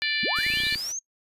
harmonic tone, 587.3 Hz, D5, in tune, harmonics 3 / 4 / 5 / 6 / 7 / 8, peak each -29 / -29 / -33 / -34 / -31 / -36 dBFS, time 0.02-0.75 s, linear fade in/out 0 ms
sine linear sweep, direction up, 151 to 6530 Hz, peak -29 dBFS, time 0.23-0.99 s, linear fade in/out 2 ms
white noise, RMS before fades -41 dBFS, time 0.35-0.93 s, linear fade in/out 20 ms
clicks, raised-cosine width 3 ms, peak -27 dBFS, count 10, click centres 0.387 / 0.465 / 0.502 / 0.538 / 0.572 / 0.603 / 0.636 / 0.668 / 0.725 / 0.757 s
effects noise-tail reverb RT60 0.1 s tail -23 dB re dry + resampled to 32000 Hz

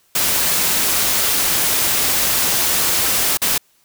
white noise with dropouts, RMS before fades -17 dBFS, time 0.15-3.58 s, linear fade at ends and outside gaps 5 ms, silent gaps 3.373-3.417 s, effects white hiss -58 dBFS RMS until 3.84 s

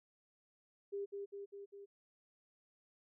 sine tone with echo, 400.5 Hz, G4, 37 cents sharp, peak -38 dBFS, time 0.92-1.06 s, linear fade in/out 20 ms, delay 200 ms, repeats 4, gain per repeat -3 dB, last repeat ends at 1.86 s, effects none

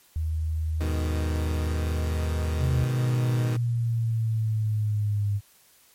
sine tone, 79.2 Hz, D#2, 31 cents sharp, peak -24 dBFS, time 0.16-2.84 s, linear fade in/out 0 ms
15% pulse chord, G# minor, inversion none, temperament equal, 103.83 / 123.47 / 155.56 Hz, G#2 / B2 / D#3, 0 / 0 / 0 cents, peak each -29 dBFS, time 0.8-3.57 s, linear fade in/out 10 ms
sine exponential sweep, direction down, 130.81 to 101 Hz, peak -22 dBFS, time 2.59-5.41 s, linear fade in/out 50 ms
effects white hiss -58 dBFS RMS until 5.94 s + MP3 64 kbps

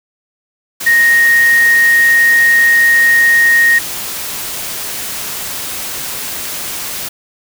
sine tone in noise, 1864.7 Hz, A#6, in tune, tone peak -6 dBFS, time 0.86-3.79 s, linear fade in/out 10 ms, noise white, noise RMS -22 dBFS, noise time 0.8-7.09 s, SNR +13 dB, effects none

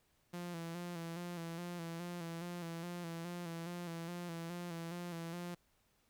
sawtooth tone with vibrato, 170.9 Hz, F3, 37 cents flat, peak -38 dBFS, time 0.33-5.55 s, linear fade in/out 10 ms, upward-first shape square, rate 2.4 Hz, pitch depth 43 cents each way, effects pink hiss -75 dBFS RMS until 6.09 s

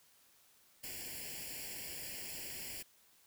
white noise with comb filter, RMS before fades -45 dBFS, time 0.83-2.83 s, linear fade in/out 10 ms, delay 0.4 ms, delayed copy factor +1, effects white hiss -67 dBFS RMS until 3.26 s

